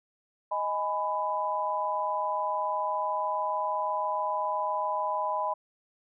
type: chord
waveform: sine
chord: G# minor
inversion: second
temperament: just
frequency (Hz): 623 / 830.6 / 996.7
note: D#5 / G#5 / B5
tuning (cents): +2 / 0 / +16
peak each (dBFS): -33 / -33 / -29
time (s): 0.51-5.54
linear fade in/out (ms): 10
effects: none